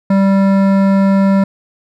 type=tone with hard clipping; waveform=sine; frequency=195.2 Hz; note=G3; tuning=7 cents flat; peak=-10 dBFS; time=0.1-1.44 s; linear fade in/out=5 ms; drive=14 dB; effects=none